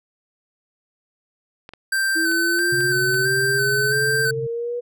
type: clicks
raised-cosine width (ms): 0.3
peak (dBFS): -22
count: 6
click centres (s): 1.691 / 1.736 / 2.316 / 2.591 / 2.807 / 3.143
type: tone with vibrato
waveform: square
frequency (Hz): 1544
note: G6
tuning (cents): -27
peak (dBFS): -19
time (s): 1.92-4.31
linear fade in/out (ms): 5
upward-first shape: square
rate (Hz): 1.5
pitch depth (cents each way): 28
type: exponential sweep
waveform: sine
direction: up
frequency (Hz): 323.2 to 486.3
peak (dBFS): -23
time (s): 2.15-4.81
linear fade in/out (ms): 20
type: tone with tremolo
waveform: sine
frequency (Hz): 133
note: C3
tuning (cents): +29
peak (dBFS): -25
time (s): 2.72-4.47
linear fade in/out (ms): 5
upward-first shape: sine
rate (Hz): 17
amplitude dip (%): 55
effects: none